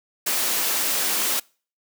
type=high-pass noise; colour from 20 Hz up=white; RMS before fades=-23 dBFS; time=0.26-1.4 s; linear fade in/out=10 ms; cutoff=200 Hz; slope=24 dB/octave; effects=noise-tail reverb RT60 0.4 s tail -26 dB re dry